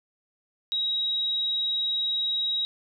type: tone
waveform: sine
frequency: 3820 Hz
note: A#7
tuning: 42 cents sharp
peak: -24 dBFS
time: 0.72-2.65 s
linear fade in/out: 0 ms
effects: none

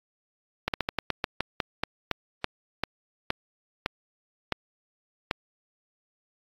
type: slowing click train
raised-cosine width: 0.3 ms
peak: -9 dBFS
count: 17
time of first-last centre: 0.68-5.311 s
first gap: 58 ms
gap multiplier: 1.19
effects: AAC 32 kbps

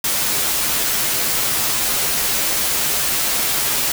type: noise with comb filter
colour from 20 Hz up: white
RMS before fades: -19 dBFS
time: 0.04-3.92 s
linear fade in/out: 2 ms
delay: 11 ms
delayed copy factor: -0.55
effects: none

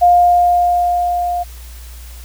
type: tone with level ramp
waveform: sine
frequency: 706 Hz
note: F5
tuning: 19 cents sharp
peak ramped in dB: -5 to -16 dBFS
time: 0.01-1.44 s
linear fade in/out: 20 ms
effects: added 60 Hz sine -31 dBFS peak until 2.24 s + white hiss -41 dBFS RMS until 2.24 s

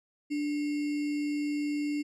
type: tone with sample-and-hold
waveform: sine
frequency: 293.7 Hz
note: D4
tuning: in tune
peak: -28 dBFS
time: 0.3-2.03 s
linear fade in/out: 20 ms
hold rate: 2450 Hz
effects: low-pass 7000 Hz 12 dB/octave

